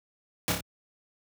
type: noise with echo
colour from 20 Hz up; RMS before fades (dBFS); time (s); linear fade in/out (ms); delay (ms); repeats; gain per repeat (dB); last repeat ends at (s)
pink; -26; 0.48-0.52; 0; 29; 3; -4; 0.607
effects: high-pass 80 Hz 12 dB/octave